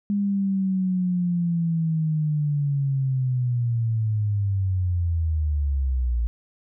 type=linear sweep; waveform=sine; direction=down; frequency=204 to 56.6 Hz; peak=-20 dBFS; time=0.1-6.27 s; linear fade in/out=0 ms; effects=none